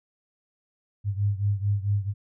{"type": "beating tone pair", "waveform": "sine", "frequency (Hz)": [100, 104.5], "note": ["G2", "G#2"], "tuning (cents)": [35, 11], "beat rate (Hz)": 4.5, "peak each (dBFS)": [-24, -27], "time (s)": [1.04, 2.14], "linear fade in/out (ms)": 50, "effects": []}